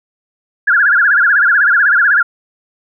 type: tone with vibrato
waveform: sine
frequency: 1539 Hz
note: G6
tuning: 32 cents flat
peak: -7 dBFS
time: 0.67-2.23 s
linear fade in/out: 10 ms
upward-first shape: sine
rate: 16 Hz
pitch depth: 190 cents each way
effects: none